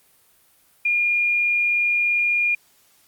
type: tone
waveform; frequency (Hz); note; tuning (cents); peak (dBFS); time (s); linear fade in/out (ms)
sine; 2419; D#7; -49; -17; 0.85-2.55; 5
effects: white hiss -58 dBFS RMS until 3.07 s + Opus 32 kbps